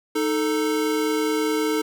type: tone pair together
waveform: square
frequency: 310.7 / 440 Hz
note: D#4 / A4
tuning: -2 / 0 cents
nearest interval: tritone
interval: 602 cents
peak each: -24 dBFS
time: 0.15-1.82 s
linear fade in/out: 10 ms
effects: none